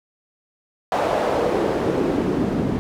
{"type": "noise with band-pass filter sweep", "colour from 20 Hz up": "pink", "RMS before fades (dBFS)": -21, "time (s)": [0.92, 2.79], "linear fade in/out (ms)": 0, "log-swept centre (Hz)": [710, 220], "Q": 1.8, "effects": []}